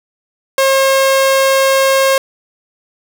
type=tone; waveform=sawtooth; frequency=538 Hz; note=C5; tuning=48 cents sharp; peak=-5 dBFS; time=0.58-2.18 s; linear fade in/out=2 ms; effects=none